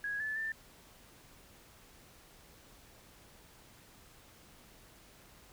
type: tone with pitch steps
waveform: sine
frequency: 1659 / 1737 / 1779 Hz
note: G#6 / A6 / A6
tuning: -2 / -23 / +19 cents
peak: -34 dBFS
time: 0.04-0.52 s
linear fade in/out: 2 ms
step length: 160 ms
effects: pink hiss -59 dBFS RMS until 5.52 s